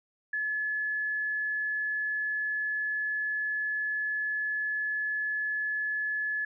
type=tone; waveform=sine; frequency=1713 Hz; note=A6; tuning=47 cents flat; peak=-28 dBFS; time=0.33-6.45 s; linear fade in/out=5 ms; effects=none